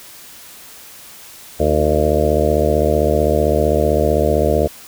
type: harmonic tone with a mistuned harmonic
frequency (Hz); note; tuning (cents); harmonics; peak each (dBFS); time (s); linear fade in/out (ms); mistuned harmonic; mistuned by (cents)
75.6; D#2; -49; 1 / 2 / 3 / 4 / 5 / 6 / 7 / 8 / 9; -19 / -24 / -24 / -24 / -23 / -19 / -21 / -19 / -23; 1.59-4.68; 20; 4; +63
effects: white hiss -39 dBFS RMS until 4.87 s